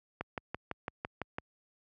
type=click train; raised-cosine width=0.5 ms; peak=-20 dBFS; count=8; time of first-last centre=0.21-1.384 s; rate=5.96 Hz; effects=high-pass 60 Hz 12 dB/octave